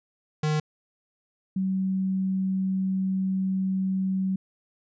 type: tone pair in turn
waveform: square / sine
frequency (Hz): 153 / 189.83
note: D#3 / F#3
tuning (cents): -29 / +45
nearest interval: major third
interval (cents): 374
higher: second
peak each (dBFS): -23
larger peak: neither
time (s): 0.43-0.6 / 1.56-4.36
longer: second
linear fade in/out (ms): 5
effects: resampled to 16000 Hz